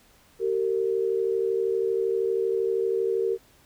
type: tone pair together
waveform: sine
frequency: 384.4 / 457.1 Hz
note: G4 / A#4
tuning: -34 / -34 cents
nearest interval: minor third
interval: 300 cents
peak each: -25 dBFS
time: 0.39-3.38 s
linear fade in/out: 50 ms
effects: pink hiss -58 dBFS RMS until 3.65 s